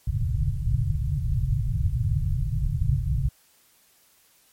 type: low-pass noise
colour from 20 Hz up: white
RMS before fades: -24 dBFS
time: 0.07-3.29 s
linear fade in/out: 5 ms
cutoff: 150 Hz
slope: 96 dB/octave
effects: white hiss -60 dBFS RMS until 4.52 s + MP3 64 kbps

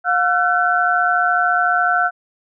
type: tone cluster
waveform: sine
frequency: 714 / 1355 / 1509 Hz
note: F5 / E6 / F#6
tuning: +38 / +47 / +34 cents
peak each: -18 dBFS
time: 0.04-2.11 s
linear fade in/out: 50 ms
effects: none

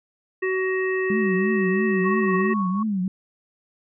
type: harmonic tone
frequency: 375.6 Hz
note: F#4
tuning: 26 cents sharp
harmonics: 1 / 3 / 5 / 7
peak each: -22 / -35 / -27 / -36 dBFS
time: 0.42-2.54 s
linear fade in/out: 10 ms
type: tone with vibrato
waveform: sine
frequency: 200 Hz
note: G3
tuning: 35 cents sharp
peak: -21 dBFS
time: 1.1-3.08 s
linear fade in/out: 2 ms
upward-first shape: triangle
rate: 3 Hz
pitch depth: 190 cents each way
type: tone with tremolo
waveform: sine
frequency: 1108.7 Hz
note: C#6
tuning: in tune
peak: -24 dBFS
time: 2.04-2.83 s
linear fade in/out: 5 ms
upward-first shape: triangle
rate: 4 Hz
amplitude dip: 60%
effects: none

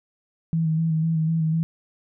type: tone with vibrato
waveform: sine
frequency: 161 Hz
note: E3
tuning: 41 cents flat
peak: -19 dBFS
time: 0.53-1.63 s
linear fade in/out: 0 ms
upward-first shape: square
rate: 4 Hz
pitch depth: 26 cents each way
effects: none

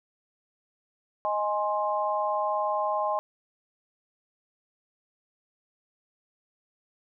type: chord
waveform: sine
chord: Ab major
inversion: second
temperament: equal with one note detuned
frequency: 622.3 / 830.6 / 1052.6 Hz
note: Eb5 / Ab5 / C6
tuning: 0 / 0 / +10 cents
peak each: -29 dBFS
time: 1.25-3.19 s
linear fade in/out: 0 ms
effects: none

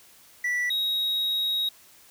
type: tone pair in turn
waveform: triangle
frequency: 1960 / 3793 Hz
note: B6 / A#7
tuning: -14 / +29 cents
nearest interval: major seventh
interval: 1143 cents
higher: second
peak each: -22 dBFS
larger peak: neither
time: 0.44-0.7 / 0.7-1.69 s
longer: second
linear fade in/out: 5 ms
effects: white hiss -54 dBFS RMS until 2.1 s

